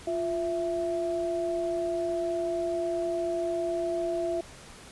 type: tone pair together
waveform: sine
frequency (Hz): 349.2 / 663.8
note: F4 / E5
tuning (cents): 0 / +12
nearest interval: major seventh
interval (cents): 1112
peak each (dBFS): -30 / -29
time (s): 0.07-4.41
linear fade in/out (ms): 5
effects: pink hiss -48 dBFS RMS until 4.91 s + resampled to 24000 Hz